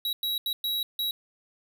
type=tone bursts at uneven times; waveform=square; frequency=3872 Hz; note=B7; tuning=35 cents flat; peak=-27 dBFS; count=5; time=0.05-0.13 / 0.23-0.38 / 0.46-0.53 / 0.64-0.83 / 0.99-1.11 s; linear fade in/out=2 ms; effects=none